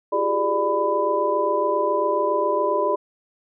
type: tone cluster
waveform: sine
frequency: 342.8 / 386 / 413.3 / 594 / 998 Hz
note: F4 / G4 / G#4 / D5 / B5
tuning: -32 / -27 / -8 / +20 / +18 cents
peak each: -29 / -28 / -25 / -23 / -23 dBFS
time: 0.12-2.96 s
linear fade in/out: 10 ms
effects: none